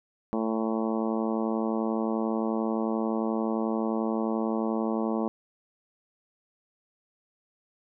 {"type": "harmonic tone", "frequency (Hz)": 111.4, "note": "A2", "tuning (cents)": 22, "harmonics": [2, 3, 4, 5, 6, 7, 8, 9, 10], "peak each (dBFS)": [-28, -32, -34, -36, -38, -39, -40, -41, -42], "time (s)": [0.33, 5.28], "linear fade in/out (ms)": 0, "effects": []}